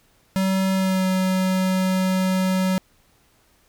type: tone with pitch glide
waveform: square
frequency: 190.5 to 187.12 Hz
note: G3 to F#3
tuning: -49 to +20 cents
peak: -19 dBFS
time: 0.36-2.78 s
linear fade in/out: 0 ms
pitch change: -31 cents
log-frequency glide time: 0.74-1.06 s
effects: pink hiss -60 dBFS RMS until 3.68 s